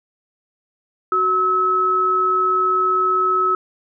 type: tone pair together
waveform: sine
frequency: 372.4 / 1292.3 Hz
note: F#4 / E6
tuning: +11 / -35 cents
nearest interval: octave + minor seventh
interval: 2154 cents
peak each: -23 / -15 dBFS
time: 1.12-3.55 s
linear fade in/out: 2 ms
effects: none